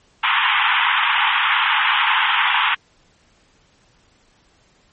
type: band-pass noise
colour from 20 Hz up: pink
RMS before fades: -17 dBFS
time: 0.23-2.75 s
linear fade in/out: 10 ms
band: 840 to 3400 Hz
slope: 96 dB/octave
effects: pink hiss -57 dBFS RMS until 4.92 s + MP3 32 kbps